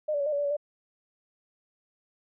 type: tone with pitch steps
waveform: sine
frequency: 610 / 578 / 563 / 607 / 570 / 580 / 568 / 588 Hz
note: D#5 / D5 / C#5 / D#5 / C#5 / D5 / C#5 / D5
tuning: -34 / -28 / +27 / -43 / +48 / -22 / +42 / +2 cents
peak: -25 dBFS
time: 0.08-0.568 s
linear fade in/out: 10 ms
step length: 61 ms
effects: none